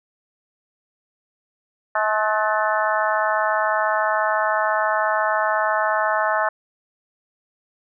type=harmonic tone with a mistuned harmonic; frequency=214.1 Hz; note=A3; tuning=47 cents flat; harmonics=3 / 4 / 5 / 6 / 7 / 8; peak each=-23 / -24 / -25 / -26 / -26 / -27 dBFS; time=1.95-6.49 s; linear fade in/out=5 ms; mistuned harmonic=8; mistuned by=+46 cents; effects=none